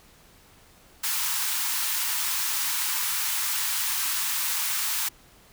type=high-pass noise; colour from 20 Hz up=white; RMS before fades=-27 dBFS; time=1.03-5.09 s; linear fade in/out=10 ms; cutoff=840 Hz; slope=96 dB/octave; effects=pink hiss -55 dBFS RMS until 5.52 s